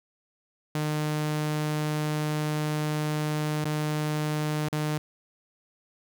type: tone with dropouts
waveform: sawtooth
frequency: 151.9 Hz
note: D#3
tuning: 41 cents flat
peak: -22 dBFS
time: 0.75-4.98 s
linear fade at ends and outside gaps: 2 ms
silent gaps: 3.644-3.654 / 4.685-4.727 s
effects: none